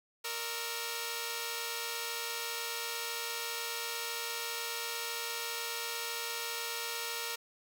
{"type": "tone cluster", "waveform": "5% pulse", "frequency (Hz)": [466, 597, 1097, 1310], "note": ["A#4", "D5", "C#6", "E6"], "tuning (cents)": [-1, 28, -18, -11], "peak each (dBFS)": [-26, -35, -33, -30], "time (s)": [0.24, 7.36], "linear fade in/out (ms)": 10, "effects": []}